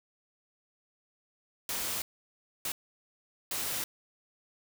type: noise bursts at uneven times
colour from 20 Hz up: white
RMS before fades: -34 dBFS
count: 3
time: 1.69-2.02 / 2.65-2.72 / 3.51-3.84 s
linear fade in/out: 2 ms
effects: none